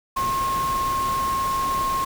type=tone in noise; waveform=sine; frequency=1074 Hz; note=C6; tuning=45 cents sharp; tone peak=-21 dBFS; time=0.16-2.05 s; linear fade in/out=10 ms; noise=pink; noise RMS=-32 dBFS; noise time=0.16-2.05 s; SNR=+8 dB; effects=none